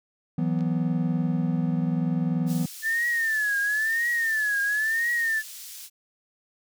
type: chord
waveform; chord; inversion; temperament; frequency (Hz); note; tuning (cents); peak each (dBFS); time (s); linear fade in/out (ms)
triangle; E suspended second; none; just; 164.81 / 185.42 / 247.2; E3 / F#3 / B3; 0 / +4 / +2; -23 / -27 / -26; 0.38-2.66; 5
type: clicks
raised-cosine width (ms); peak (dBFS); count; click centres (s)
0.2; -35 / -31; 2; 0.59 / 0.608
type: high-pass noise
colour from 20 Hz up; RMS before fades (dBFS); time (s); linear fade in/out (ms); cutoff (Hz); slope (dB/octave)
pink; -41; 2.46-5.9; 50; 4800; 12
type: tone with vibrato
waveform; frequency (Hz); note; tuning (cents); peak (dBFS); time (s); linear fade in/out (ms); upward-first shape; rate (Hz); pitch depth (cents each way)
sine; 1760; A6; 0; -22; 2.82-5.43; 50; triangle; 0.98; 150
effects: none